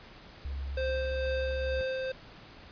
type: tone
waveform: sine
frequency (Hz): 68.2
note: C#2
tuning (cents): -28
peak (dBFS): -33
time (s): 0.45-1.81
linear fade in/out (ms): 0
type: tone with tremolo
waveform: square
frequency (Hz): 523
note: C5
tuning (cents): -1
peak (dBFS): -30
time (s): 0.77-2.12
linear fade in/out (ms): 5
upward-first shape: sine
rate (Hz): 2.2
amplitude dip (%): 25
effects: pink hiss -51 dBFS RMS until 2.71 s + resampled to 11025 Hz